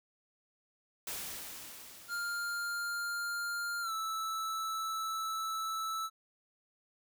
white noise with exponential decay, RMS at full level -39 dBFS, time 1.07-3.79 s, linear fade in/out 2 ms, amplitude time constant 590 ms
square tone with pitch glide, 1400 to 1313.8 Hz, F6 to E6, +4 to -6 cents, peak -35 dBFS, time 2.08-6.1 s, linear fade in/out 50 ms, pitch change -110 cents, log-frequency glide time 3.81-3.92 s
effects none

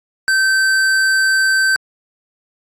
sine tone with hard clipping, 1549 Hz, G6, 21 cents flat, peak -13 dBFS, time 0.28-1.76 s, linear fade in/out 0 ms, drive 18 dB, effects low-pass 11000 Hz 12 dB/octave + AAC 64 kbps

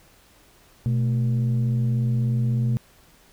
sine tone pair together, 123.47 / 220 Hz, B2 / A3, 0 / 0 cents, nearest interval minor seventh, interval 1000 cents, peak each -18 / -26 dBFS, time 0.86-2.77 s, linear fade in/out 0 ms, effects tanh soft clip ceiling -16 dBFS + pink hiss -55 dBFS RMS until 3.32 s

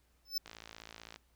square tone with exponential growth, 5274 Hz, E8, in tune, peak -29 dBFS, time 0.25-0.38 s, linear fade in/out 5 ms, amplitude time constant 28 ms
click train, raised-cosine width 0.2 ms, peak -30 dBFS, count 40, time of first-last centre 0.46-1.16 s, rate 55.7 Hz
effects added 60 Hz sine -70 dBFS peak until 1.35 s + pink hiss -74 dBFS RMS until 1.35 s

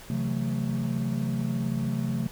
triangle chord, F# half-diminished seventh, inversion second, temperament just, 133.2 / 166.5 / 185 / 222 Hz, C3 / E3 / F#3 / A3, +31 / +18 / 0 / +16 cents, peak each -28 / -32 / -31 / -28 dBFS, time 0.1-2.27 s, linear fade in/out 2 ms, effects pink hiss -47 dBFS RMS until 2.31 s

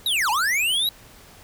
square linear two-way sweep, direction down then up, 3951 to 810 to 3951 Hz, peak -20 dBFS, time 0.06-0.89 s, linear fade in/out 2 ms, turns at 0.3 s, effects pink hiss -48 dBFS RMS until 1.43 s

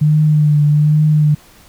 sine tone with vibrato, 150.5 Hz, D3, 43 cents sharp, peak -8 dBFS, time 0.01-1.35 s, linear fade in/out 10 ms, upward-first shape triangle, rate 1.2 Hz, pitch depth 38 cents each way, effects pink hiss -45 dBFS RMS until 1.68 s

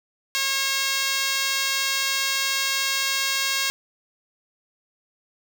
5% pulse tone with high-pass filter, 543 Hz, C#5, 36 cents flat, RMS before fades -24 dBFS, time 0.35-3.7 s, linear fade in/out 0 ms, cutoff 1300 Hz, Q 0.85, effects none

